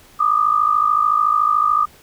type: tone pair together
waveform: sine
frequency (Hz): 1187 / 1240.7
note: D6 / D#6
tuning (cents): +18 / -5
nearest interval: minor second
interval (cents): 77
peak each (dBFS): -16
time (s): 0.19-1.86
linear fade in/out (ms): 20
effects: pink hiss -48 dBFS RMS until 2.02 s